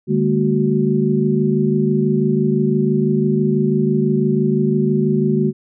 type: tone cluster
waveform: sine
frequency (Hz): 149.5 / 202.1 / 228.1 / 371.8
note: D3 / G#3 / A#3 / F#4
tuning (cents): +31 / -47 / -37 / +8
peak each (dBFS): -19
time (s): 0.07-5.53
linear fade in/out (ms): 50
effects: none